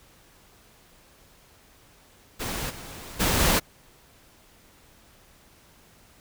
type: noise with level steps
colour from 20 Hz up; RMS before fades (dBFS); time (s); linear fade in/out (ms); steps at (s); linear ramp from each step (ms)
pink; -31 / -41 / -23 / -21; 2.39-3.6; 20; 2.69 / 3.19 / 3.39; 20
effects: pink hiss -56 dBFS RMS until 6.2 s